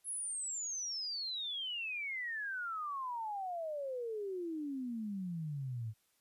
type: exponential sweep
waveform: sine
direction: down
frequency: 10950 to 106.1 Hz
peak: -37 dBFS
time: 0.04-5.94 s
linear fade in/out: 50 ms
effects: white hiss -75 dBFS RMS until 6.2 s + resampled to 32000 Hz